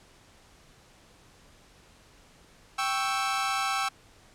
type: chord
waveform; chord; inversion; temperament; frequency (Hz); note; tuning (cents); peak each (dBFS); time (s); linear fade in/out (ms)
sawtooth; C# diminished; second; equal; 784 / 1108.7 / 1318.5; G5 / C#6 / E6; 0 / 0 / 0; -27 / -29 / -26; 2.78-3.89; 10
effects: pink hiss -57 dBFS RMS until 4.34 s + low-pass 9000 Hz 12 dB/octave